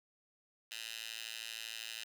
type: tone with high-pass filter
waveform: 10% pulse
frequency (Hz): 112.7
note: A2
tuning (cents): +42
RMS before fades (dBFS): -45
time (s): 0.71-2.04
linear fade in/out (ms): 5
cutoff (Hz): 2900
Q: 1.9
effects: none